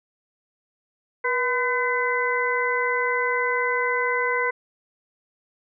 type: harmonic tone with a mistuned harmonic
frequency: 506 Hz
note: B4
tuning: 42 cents sharp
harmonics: 1 / 2 / 3 / 4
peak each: -26 / -26 / -28 / -25 dBFS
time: 1.24-4.51 s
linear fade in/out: 10 ms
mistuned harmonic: 1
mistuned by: -72 cents
effects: none